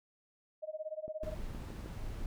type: tone with tremolo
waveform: sine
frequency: 622.3 Hz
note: D#5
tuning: in tune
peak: -35 dBFS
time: 0.62-1.35 s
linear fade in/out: 20 ms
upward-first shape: sine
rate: 17 Hz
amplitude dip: 95%
type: click train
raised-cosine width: 2 ms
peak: -34 dBFS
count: 6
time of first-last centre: 1.08-1.86 s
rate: 6.41 Hz
type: noise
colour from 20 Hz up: brown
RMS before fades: -41 dBFS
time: 1.23-2.26 s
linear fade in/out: 2 ms
effects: none